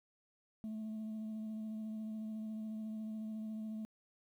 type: tone with vibrato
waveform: sine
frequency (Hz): 217.7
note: A3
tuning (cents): -18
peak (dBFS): -37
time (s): 0.64-3.85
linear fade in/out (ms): 0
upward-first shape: sine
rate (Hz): 14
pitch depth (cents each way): 17
effects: tanh soft clip ceiling -39 dBFS + 12-bit